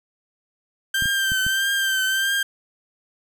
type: tone with vibrato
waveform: 30% pulse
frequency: 1568 Hz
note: G6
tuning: in tune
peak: -17 dBFS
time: 0.94-2.43 s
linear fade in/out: 5 ms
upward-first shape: triangle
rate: 1.6 Hz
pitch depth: 44 cents each way
type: clicks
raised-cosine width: 5 ms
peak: -19 dBFS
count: 4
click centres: 1.023 / 1.057 / 1.319 / 1.466 s
effects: none